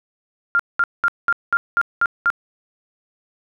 sine tone bursts, 1396.9 Hz, F6, in tune, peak -13 dBFS, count 8, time 0.55-2.302 s, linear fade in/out 0 ms, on 44 ms, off 200 ms, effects none

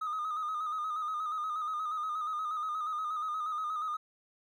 triangle tone with vibrato, 1244.5 Hz, D#6, in tune, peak -29 dBFS, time 0.01-3.97 s, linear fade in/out 10 ms, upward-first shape square, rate 8.4 Hz, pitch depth 43 cents each way, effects tanh soft clip ceiling -28 dBFS

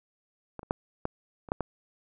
clicks, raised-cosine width 1 ms, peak -24 / -30 / -12 / -15 / -30 / -12 / -15 dBFS, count 7, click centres 0.593 / 0.631 / 0.709 / 1.054 / 1.488 / 1.519 / 1.607 s, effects none

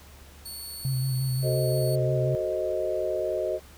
15% pulse tone, 4435 Hz, C#8, in tune, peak -30 dBFS, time 0.45-1.96 s, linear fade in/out 10 ms
sine tone with vibrato, 130.81 Hz, C3, in tune, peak -24 dBFS, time 0.85-2.35 s, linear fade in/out 0 ms, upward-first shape square, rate 5.7 Hz, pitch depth 30 cents each way
sine chord, F# diminished seventh, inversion none, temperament equal, 370 / 440 / 523.3 / 622.3 Hz, F#4 / A4 / C5 / Eb5, 0 / 0 / 0 / 0 cents, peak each -31 / -34 / -32 / -28 dBFS, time 1.42-3.6 s, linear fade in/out 50 ms
effects added 72 Hz sine -49 dBFS peak until 3.77 s + pink hiss -52 dBFS RMS until 3.77 s

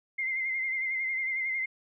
sine tone with vibrato, 2093 Hz, C7, in tune, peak -28 dBFS, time 0.18-1.66 s, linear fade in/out 10 ms, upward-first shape sine, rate 11 Hz, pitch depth 40 cents each way, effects none

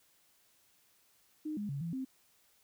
sine tone with pitch steps, 306.9 / 206.8 / 140.1 / 167.6 / 262.6 Hz, D#4 / G#3 / C#3 / E3 / C4, -24 / -7 / +19 / +29 / +6 cents, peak -35 dBFS, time 1.45-2.05 s, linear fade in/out 10 ms, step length 120 ms, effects white hiss -69 dBFS RMS until 2.63 s

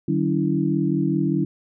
sine tone cluster, 151.4 / 189.3 / 283.7 / 328.8 Hz, D#3 / F#3 / C#4 / E4, -47 / +40 / +40 / -4 cents, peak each -24 dBFS, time 0.08-1.45 s, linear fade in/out 5 ms, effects none

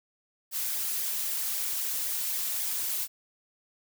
blue noise with flanger, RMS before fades -31 dBFS, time 0.51-3.08 s, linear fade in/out 50 ms, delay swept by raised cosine 0.71 to 3.71 ms, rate 3.8 Hz, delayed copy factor -0.55, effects none

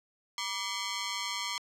10% pulse ring-modulated tone, 1069 Hz, C6, 37 cents sharp, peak -21 dBFS, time 0.38-1.58 s, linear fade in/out 0 ms, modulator 103 Hz, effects low-pass 10000 Hz 12 dB/octave

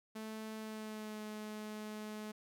sawtooth tone with pitch glide, 218.5 to 213.4 Hz, A3 to G#3, -12 to +47 cents, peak -39 dBFS, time 0.15-2.32 s, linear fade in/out 10 ms, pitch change -41 cents, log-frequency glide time 0.58-1.22 s, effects none

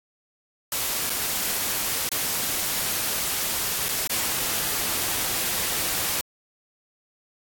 white noise with dropouts, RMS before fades -26 dBFS, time 0.72-6.21 s, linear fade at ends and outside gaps 1 ms, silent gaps 1.096-1.102 / 2.09-2.116 / 3.885-3.889 / 4.074-4.097 s, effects AAC 64 kbps

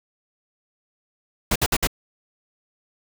pink noise bursts, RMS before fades -20 dBFS, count 4, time 1.51-1.872 s, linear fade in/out 5 ms, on 47 ms, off 58 ms, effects none

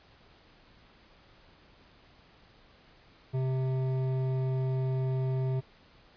sine tone with hard clipping, 130.81 Hz, C3, in tune, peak -29 dBFS, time 3.33-5.61 s, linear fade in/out 20 ms, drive 11 dB, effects pink hiss -59 dBFS RMS until 6.16 s + resampled to 11025 Hz

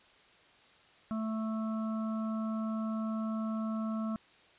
harmonic tone, 220 Hz, A3, in tune, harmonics 1 / 3 / 5 / 6, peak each -32 / -44 / -46 / -46 dBFS, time 1.11-4.16 s, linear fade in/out 0 ms, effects white hiss -61 dBFS RMS until 4.58 s + resampled to 8000 Hz

